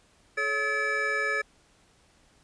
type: tone cluster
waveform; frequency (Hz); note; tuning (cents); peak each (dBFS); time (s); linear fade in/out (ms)
triangle; 430 / 559 / 1282 / 1721 / 2310; A4 / C#5 / E6 / A6 / D7; -40 / +14 / -49 / -39 / -29; -33 / -34 / -32 / -26 / -31; 0.37-1.42; 10
effects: pink hiss -62 dBFS RMS until 2.43 s + resampled to 22050 Hz